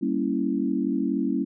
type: chord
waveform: sine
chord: G diminished seventh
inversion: none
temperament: equal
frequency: 196 / 233.1 / 277.2 / 329.6 Hz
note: G3 / Bb3 / Db4 / Fb4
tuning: 0 / 0 / 0 / 0 cents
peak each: -29 / -28 / -26 / -29 dBFS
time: 0.01-1.45 s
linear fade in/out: 20 ms
effects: none